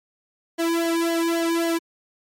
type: tone with flanger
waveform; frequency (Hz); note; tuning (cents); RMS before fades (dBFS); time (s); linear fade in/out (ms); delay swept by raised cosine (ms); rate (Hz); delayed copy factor
sawtooth; 334; E4; +23; -22; 0.58-1.79; 20; 0.79 to 1.51; 3.7; -1
effects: MP3 64 kbps